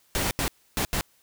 pink noise bursts at uneven times, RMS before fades -26 dBFS, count 4, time 0.15-0.31 / 0.39-0.48 / 0.77-0.85 / 0.93-1.01 s, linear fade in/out 0 ms, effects white hiss -63 dBFS RMS until 1.22 s

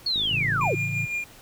sine linear sweep, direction down, 4414 to 306.4 Hz, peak -22 dBFS, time 0.06-0.75 s, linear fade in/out 5 ms
click train, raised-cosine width 3 ms, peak -27 dBFS, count 28, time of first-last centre 0.16-0.674 s, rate 52.5 Hz
sine chord, A major, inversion none, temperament equal with one note detuned, 110 / 138.59 / 166.15 Hz, A2 / C#3 / E3, 0 / 0 / +14 cents, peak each -31 / -31 / -34 dBFS, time 0.31-1.06 s, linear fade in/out 10 ms
triangle tone with tremolo, 2410 Hz, D7, 44 cents sharp, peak -23 dBFS, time 0.61-1.24 s, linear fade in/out 2 ms, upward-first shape sine, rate 5.9 Hz, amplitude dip 50%
effects pink hiss -49 dBFS RMS until 1.41 s

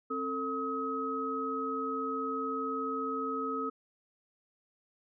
sine tone cluster, 266.6 / 447.3 / 1272 Hz, C4 / A4 / D#6, +33 / +28 / +38 cents, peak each -37 / -37 / -34 dBFS, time 0.1-3.7 s, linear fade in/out 10 ms, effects none

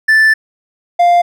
triangle tone pair in turn, 1760 / 698.5 Hz, A6 / F5, 0 / 0 cents, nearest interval octave + major third, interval 1600 cents, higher first, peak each -4 dBFS, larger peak neither, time 0.08-0.34 / 0.99-1.22 s, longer first, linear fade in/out 10 ms, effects none

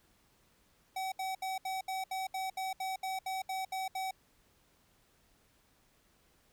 square tone bursts, 760 Hz, F#5, 46 cents sharp, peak -35 dBFS, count 14, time 0.96-4.11 s, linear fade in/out 5 ms, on 160 ms, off 70 ms, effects pink hiss -69 dBFS RMS until 6.52 s

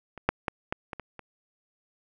clicks, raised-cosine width 0.5 ms, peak -26 / -6 / -12 / -13 / -20 / -22 / -26 dBFS, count 7, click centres 0.177 / 0.29 / 0.482 / 0.725 / 0.932 / 0.997 / 1.193 s, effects none

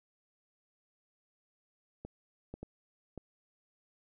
clicks, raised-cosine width 2 ms, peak -29 dBFS, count 4, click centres 2.05 / 2.54 / 2.63 / 3.177 s, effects none

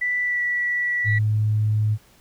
sine tone with pitch glide, 1975.5 to 1950.6 Hz, B6 to B6, 0 to -22 cents, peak -20 dBFS, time 0.01-1.19 s, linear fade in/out 10 ms, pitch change -22 cents, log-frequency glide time 0.22-0.42 s
sine tone, 107.1 Hz, A2, 46 cents flat, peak -17 dBFS, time 1.04-1.98 s, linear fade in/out 50 ms
effects tanh soft clip ceiling -9 dBFS + pink hiss -55 dBFS RMS until 2.2 s

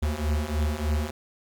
square beating tone pair, 73.42 / 76.72 Hz, D2 / D#2, 0 / -24 cents, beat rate 3.3 Hz, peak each -29 / -27 dBFS, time 0.02-1.11 s, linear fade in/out 10 ms, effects 10-bit

